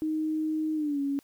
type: tone with pitch glide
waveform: sine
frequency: 312 to 279.6 Hz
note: D#4 to C#4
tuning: +5 to +15 cents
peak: -26 dBFS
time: 0.02-1.19 s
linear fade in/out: 0 ms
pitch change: -190 cents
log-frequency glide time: 0.75-1 s
effects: white hiss -63 dBFS RMS until 1.23 s